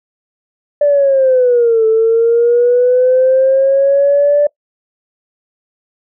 sine linear two-way sweep, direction down then up, 587.3 to 440 to 587 Hz, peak -6 dBFS, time 0.81-4.47 s, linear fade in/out 5 ms, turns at 1.86 s, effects noise-tail reverb RT60 0.1 s tail -23 dB re dry + tanh soft clip ceiling -2 dBFS

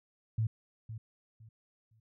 sine tone with echo, 110.9 Hz, A2, 14 cents sharp, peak -27 dBFS, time 0.38-0.47 s, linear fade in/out 5 ms, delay 510 ms, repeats 3, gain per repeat -12 dB, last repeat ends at 2 s, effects none

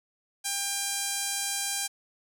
sawtooth tone with band-pass filter, 798 Hz, G5, 31 cents sharp, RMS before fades -31 dBFS, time 0.44-1.88 s, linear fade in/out 20 ms, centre 8400 Hz, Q 1.2, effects none

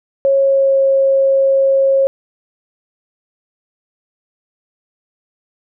sine tone with pitch glide, 547 to 542 Hz, C#5 to C#5, -23 to -39 cents, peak -9 dBFS, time 0.25-2.07 s, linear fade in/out 0 ms, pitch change -16 cents, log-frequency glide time 0.37-0.79 s, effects none

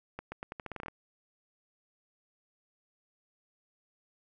accelerating click train, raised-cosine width 0.5 ms, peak -24 dBFS, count 12, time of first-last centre 0.19-0.883 s, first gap 130 ms, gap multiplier 0.84, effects none

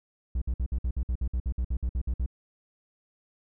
triangle tone bursts, 61.2 Hz, B1, 15 cents flat, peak -23 dBFS, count 16, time 0.35-2.262 s, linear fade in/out 5 ms, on 67 ms, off 56 ms, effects none

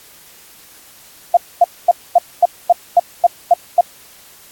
sine tone bursts, 698.5 Hz, F5, in tune, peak -4 dBFS, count 10, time 1.34-3.81 s, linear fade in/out 5 ms, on 31 ms, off 240 ms, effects white hiss -43 dBFS RMS until 4.51 s + AAC 64 kbps

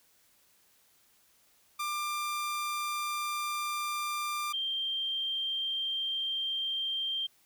sawtooth / sine tone pair in turn, 1191 / 3167 Hz, D6 / G7, +24 / +17 cents, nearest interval octave + perfect fourth, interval 1693 cents, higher second, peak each -28 / -30 dBFS, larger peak first, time 1.79-4.53 / 4.53-7.27 s, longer neither, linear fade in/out 10 ms, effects white hiss -66 dBFS RMS until 7.45 s

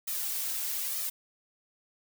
blue noise with flanger, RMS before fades -33 dBFS, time 0.07-1.1 s, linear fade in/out 10 ms, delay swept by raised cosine 1.6 to 3.8 ms, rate 1.1 Hz, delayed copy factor +0.85, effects none

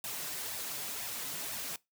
white noise with flanger, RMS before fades -39 dBFS, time 0.04-1.76 s, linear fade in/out 2 ms, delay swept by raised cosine 1.1 to 7 ms, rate 2 Hz, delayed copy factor +0.6, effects noise-tail reverb RT60 0.2 s tail -22 dB re dry + high-pass 80 Hz 12 dB/octave

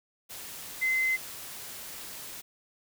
sine tone in noise, 2059 Hz, C7, 28 cents flat, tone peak -24 dBFS, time 0.81-1.17 s, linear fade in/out 20 ms, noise white, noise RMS -42 dBFS, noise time 0.29-2.42 s, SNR +15 dB, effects none

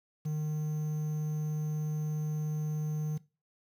triangle tone with quantisation, 152.8 Hz, D#3, 31 cents flat, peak -28 dBFS, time 0.25-3.18 s, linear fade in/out 10 ms, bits 9, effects noise-tail reverb RT60 0.3 s tail -19 dB re dry

